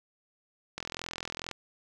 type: click train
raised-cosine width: 0.2 ms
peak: -18 dBFS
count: 32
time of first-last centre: 0.78-1.513 s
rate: 42.3 Hz
effects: 9-bit